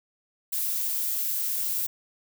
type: noise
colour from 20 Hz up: violet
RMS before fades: -28 dBFS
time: 0.52-1.87 s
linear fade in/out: 10 ms
effects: none